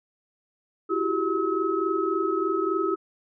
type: tone cluster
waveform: sine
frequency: 332.5 / 373.5 / 397 / 1285 Hz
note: E4 / F#4 / G4 / E6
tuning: +15 / +16 / +22 / -45 cents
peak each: -28 dBFS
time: 0.89-2.96 s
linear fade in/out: 20 ms
effects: none